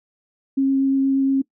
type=tone with vibrato; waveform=sine; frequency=270.4 Hz; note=C#4; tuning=43 cents flat; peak=-15 dBFS; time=0.57-1.42 s; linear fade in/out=10 ms; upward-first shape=triangle; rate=8.5 Hz; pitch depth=9 cents each way; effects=noise-tail reverb RT60 0.1 s tail -21 dB re dry